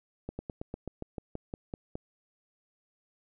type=slowing click train; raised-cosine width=2 ms; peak=-23 dBFS; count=12; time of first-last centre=0.29-1.955 s; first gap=100 ms; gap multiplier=1.08; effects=none